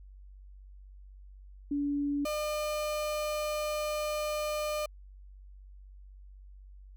sine / 35% pulse tone pair in turn, 286.6 / 603.4 Hz, D4 / D5, -42 / +47 cents, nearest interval octave + minor second, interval 1289 cents, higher second, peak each -28 / -29 dBFS, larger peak first, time 1.71-2.25 / 2.25-4.86 s, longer second, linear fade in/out 5 ms, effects added 48 Hz sine -48 dBFS peak until 6.96 s

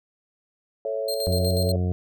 sine chord, A major, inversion none, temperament equal, 440 / 554.4 / 659.3 Hz, A4 / C#5 / E5, 0 / 0 / 0 cents, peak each -30 / -27 / -32 dBFS, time 0.85-1.76 s, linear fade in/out 2 ms
sawtooth tone with tremolo, 4186 Hz, C8, in tune, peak -25 dBFS, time 1.08-1.72 s, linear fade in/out 5 ms, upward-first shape square, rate 8.2 Hz, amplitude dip 60%
harmonic tone, 89.9 Hz, F#2, 49 cents flat, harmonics 1 / 2 / 3 / 4 / 5 / 6 / 7 / 8, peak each -22 / -28 / -38 / -36 / -36 / -47 / -42 / -44 dBFS, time 1.27-1.92 s, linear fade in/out 0 ms
effects none

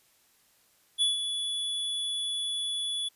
square tone with ADSR envelope, 3421 Hz, A7, 49 cents flat, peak -22 dBFS, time 0.98-3.09 s, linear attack 37 ms, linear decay 150 ms, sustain -8 dB, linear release 12 ms, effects white hiss -65 dBFS RMS until 3.15 s + resampled to 32000 Hz

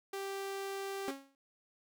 sawtooth tone, 392 Hz, G4, in tune, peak -34 dBFS, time 0.13-1.11 s, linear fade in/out 5 ms
sawtooth tone with exponential decay, 273.7 Hz, C#4, 22 cents flat, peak -31 dBFS, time 1.08-1.35 s, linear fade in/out 1 ms, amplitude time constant 58 ms
effects none

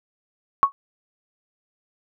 sine tone with exponential decay, 1108.7 Hz, C#6, in tune, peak -7 dBFS, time 0.63-0.72 s, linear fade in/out 0 ms, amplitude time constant 18 ms, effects none

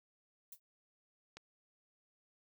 violet noise with exponential decay, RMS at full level -45 dBFS, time 0.52-0.6 s, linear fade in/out 5 ms, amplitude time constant 17 ms
click, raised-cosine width 0.2 ms, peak -32 dBFS, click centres 1.37 s
effects none

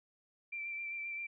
sine tone with vibrato, 2349 Hz, D7, in tune, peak -38 dBFS, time 0.52-1.27 s, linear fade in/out 10 ms, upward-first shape sine, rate 7.6 Hz, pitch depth 21 cents each way, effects none

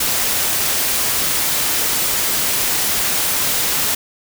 white noise, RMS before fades -18 dBFS, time 0-3.95 s, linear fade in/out 5 ms, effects none

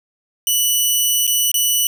10% pulse tone with dropouts, 2960 Hz, F#7, in tune, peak -6 dBFS, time 0.47-1.87 s, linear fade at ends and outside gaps 1 ms, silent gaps 1.268-1.276 / 1.516-1.542 s, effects none

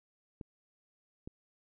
clicks, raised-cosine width 3 ms, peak -30 dBFS, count 2, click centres 0.412 / 1.275 s, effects none

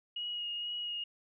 sine tone with vibrato, 2882 Hz, F#7, 46 cents flat, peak -35 dBFS, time 0.16-1.04 s, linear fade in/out 5 ms, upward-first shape sine, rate 2.1 Hz, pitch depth 16 cents each way, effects none

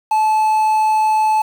triangle tone with quantisation, 867 Hz, A5, 26 cents flat, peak -10 dBFS, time 0.11-1.42 s, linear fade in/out 5 ms, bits 6, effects none

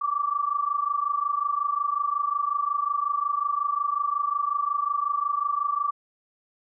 sine tone pair together, 1148 / 1173.5 Hz, D6 / D6, -40 / -2 cents, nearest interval unison, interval 38 cents, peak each -26 dBFS, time 0.01-5.91 s, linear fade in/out 10 ms, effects none

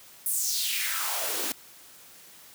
white noise with high-pass filter sweep, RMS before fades -29 dBFS, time 0.26-1.52 s, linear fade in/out 0 ms, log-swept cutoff 11000 to 250 Hz, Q 3.1, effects white hiss -51 dBFS RMS until 2.54 s + high-pass 60 Hz 12 dB/octave

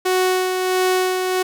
sawtooth tone with tremolo, 370 Hz, F#4, in tune, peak -11 dBFS, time 0.05-1.43 s, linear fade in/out 10 ms, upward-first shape sine, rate 1.5 Hz, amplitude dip 40%, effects none

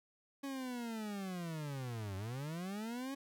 40% pulse linear two-way sweep, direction down then up, 279.2 to 93 to 279.2 Hz, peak -39 dBFS, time 0.43-3.15 s, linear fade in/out 10 ms, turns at 2.16 s, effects none

